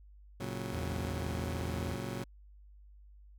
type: chord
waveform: 20% pulse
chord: F# major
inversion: first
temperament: just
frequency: 115.62 / 138.75 / 185 Hz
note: A#2 / C#3 / F#3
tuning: -14 / +2 / 0 cents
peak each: -35 / -38 / -37 dBFS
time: 0.4-2.24 s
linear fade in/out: 5 ms
type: tone with vibrato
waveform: 40% pulse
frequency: 82.1 Hz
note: E2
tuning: 6 cents flat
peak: -36 dBFS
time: 0.73-1.95 s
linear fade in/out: 5 ms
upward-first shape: triangle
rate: 18 Hz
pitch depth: 180 cents each way
effects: added 50 Hz sine -53 dBFS peak until 3.38 s